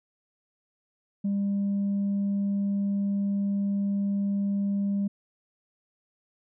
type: tone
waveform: sine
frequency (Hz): 200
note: G3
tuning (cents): +35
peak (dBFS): -22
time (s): 1.24-5.08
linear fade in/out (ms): 10
effects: tanh soft clip ceiling -22 dBFS